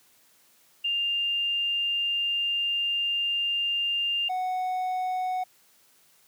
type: tone pair in turn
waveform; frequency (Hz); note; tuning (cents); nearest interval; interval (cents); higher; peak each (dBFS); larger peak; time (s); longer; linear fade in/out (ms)
sine / triangle; 2800 / 739.5; F7 / F#5; +4 / -1; octave + major seventh; 2305; first; -24; neither; 0.84-4.29 / 4.29-5.44; first; 10
effects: white hiss -61 dBFS RMS until 6.27 s + high-pass 100 Hz 12 dB/octave